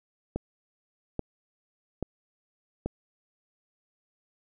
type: click train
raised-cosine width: 2 ms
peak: -16 dBFS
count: 4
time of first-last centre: 0.36-2.86 s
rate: 1.2 Hz
effects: none